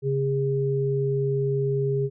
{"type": "tone pair together", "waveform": "sine", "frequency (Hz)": [137.08, 407.7], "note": ["C#3", "G#4"], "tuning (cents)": [-19, -32], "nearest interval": "octave + perfect fifth", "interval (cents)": 1887, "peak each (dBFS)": -24, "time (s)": [0.02, 2.1], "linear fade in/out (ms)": 50, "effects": []}